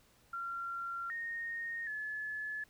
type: tone with pitch steps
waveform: sine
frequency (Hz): 1375 / 1852 / 1718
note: F6 / A#6 / A6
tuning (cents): -27 / -12 / -42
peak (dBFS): -37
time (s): 0.33-2.64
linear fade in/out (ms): 5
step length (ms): 770
effects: pink hiss -67 dBFS RMS until 2.69 s